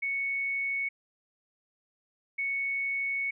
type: tone pair in turn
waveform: sine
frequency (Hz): 2217 / 2217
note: C#7 / C#7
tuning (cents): 0 / 0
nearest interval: unison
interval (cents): 0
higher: neither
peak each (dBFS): -28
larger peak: neither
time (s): 0.02-0.89 / 2.38-3.31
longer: second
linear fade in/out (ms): 10
effects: none